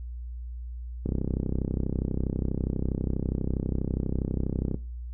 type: click train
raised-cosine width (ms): 3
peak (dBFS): -15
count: 120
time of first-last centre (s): 1.06-4.744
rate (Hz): 32.3
effects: noise-tail reverb RT60 0.3 s tail -17 dB re dry + added 60 Hz sine -34 dBFS peak until 5.13 s